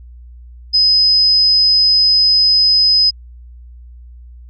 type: tone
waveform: sine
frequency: 5040 Hz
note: D#8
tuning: 21 cents sharp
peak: -8 dBFS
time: 0.73-3.11 s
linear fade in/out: 20 ms
effects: added 60 Hz sine -34 dBFS peak until 4.49 s